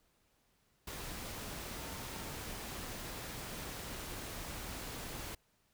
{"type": "tone in noise", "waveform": "sine", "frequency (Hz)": 905, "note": "A5", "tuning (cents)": 48, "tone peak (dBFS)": -55, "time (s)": [1.78, 2.36], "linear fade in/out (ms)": 5, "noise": "pink", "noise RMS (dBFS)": -44, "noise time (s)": [0.87, 5.35], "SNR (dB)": -14, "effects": ["pink hiss -74 dBFS RMS until 5.73 s"]}